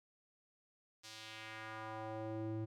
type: tone with band-pass filter sweep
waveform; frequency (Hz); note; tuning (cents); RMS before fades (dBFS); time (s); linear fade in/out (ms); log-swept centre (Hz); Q
square; 110; A2; 0; -45; 1.03-2.66; 20; 5400 to 230; 1.4
effects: none